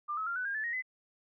sine tone with pitch steps, 1195 / 1288.2 / 1388.6 / 1496.9 / 1613.7 / 1739.5 / 1875.2 / 2021 Hz, D6 / E6 / F6 / F#6 / G6 / A6 / A#6 / B6, +30 / -40 / -10 / +20 / +50 / -20 / +10 / +39 cents, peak -32 dBFS, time 0.08-0.824 s, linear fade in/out 20 ms, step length 93 ms, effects none

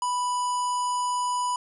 harmonic tone with a mistuned harmonic, 987.8 Hz, B5, in tune, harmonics 1 / 3 / 5 / 7 / 9 / 10, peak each -24 / -40 / -42 / -38 / -46 / -43 dBFS, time 0.02-1.56 s, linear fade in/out 2 ms, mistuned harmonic 10, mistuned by -26 cents, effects none

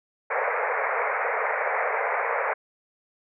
pink band-pass noise, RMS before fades -26 dBFS, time 0.3-2.54 s, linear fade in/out 10 ms, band 440 to 2300 Hz, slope 96 dB/octave, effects none

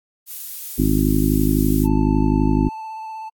violet noise, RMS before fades -30 dBFS, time 0.26-1.88 s, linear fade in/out 50 ms
harmonic tone, 51.91 Hz, G#1, in tune, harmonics 1 / 2 / 3 / 4 / 5 / 6 / 7, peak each -20 / -26 / -22 / -26 / -19 / -22 / -27 dBFS, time 0.78-2.69 s, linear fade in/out 10 ms
triangle tone with vibrato, 880 Hz, A5, in tune, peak -27 dBFS, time 1.84-3.3 s, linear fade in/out 20 ms, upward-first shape square, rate 16 Hz, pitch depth 12 cents each way
effects AAC 64 kbps

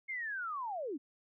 sine linear sweep, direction down, 2167 to 246.9 Hz, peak -36 dBFS, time 0.08-0.98 s, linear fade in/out 20 ms, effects none

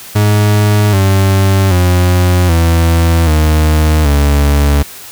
40% pulse tone with pitch steps, 104.4 / 96.85 / 89.84 / 83.34 / 77.31 / 71.72 Hz, G#2 / G2 / F2 / E2 / D#2 / D2, +10 / -20 / +50 / +19 / -11 / -40 cents, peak -6 dBFS, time 0.15-4.83 s, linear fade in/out 10 ms, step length 780 ms, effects white hiss -31 dBFS RMS until 5.11 s

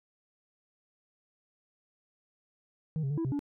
sine tone with pitch steps, 157.6 / 136.1 / 146.3 / 329.4 / 131.6 / 287.3 Hz, D#3 / C#3 / D3 / E4 / C3 / D4, +23 / -31 / -6 / -1 / +10 / -38 cents, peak -26 dBFS, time 2.96-3.392 s, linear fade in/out 0 ms, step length 72 ms, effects tanh soft clip ceiling -28 dBFS

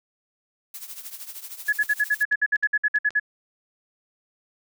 blue noise with tremolo, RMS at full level -35 dBFS, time 0.74-2.23 s, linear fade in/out 2 ms, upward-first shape triangle, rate 13 Hz, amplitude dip 80%
sine tone bursts, 1696 Hz, G#6, 36 cents sharp, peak -17 dBFS, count 15, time 1.68-3.198 s, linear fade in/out 10 ms, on 48 ms, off 57 ms
clicks, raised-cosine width 0.2 ms, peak -24 dBFS, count 7, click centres 1.836 / 1.911 / 2.326 / 2.559 / 2.634 / 2.959 / 3.106 s
effects none

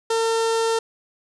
sawtooth tone with notch filter, 453.4 Hz, A#4, 48 cents flat, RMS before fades -21 dBFS, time 0.1-0.79 s, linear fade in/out 5 ms, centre 2200 Hz, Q 2, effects resampled to 22050 Hz + 8-bit

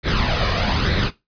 pink noise with flanger, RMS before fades -19 dBFS, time 0.03-1.11 s, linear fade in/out 50 ms, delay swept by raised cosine 0.51 to 1.71 ms, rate 1.1 Hz, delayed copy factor +0.55, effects noise-tail reverb RT60 0.2 s tail -17 dB re dry + resampled to 11025 Hz

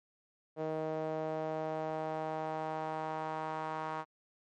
sawtooth tone with band-pass filter sweep, 157.3 Hz, D#3, 19 cents sharp, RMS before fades -37 dBFS, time 0.56-4.05 s, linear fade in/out 50 ms, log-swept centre 550 to 1000 Hz, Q 2.5, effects MP3 64 kbps

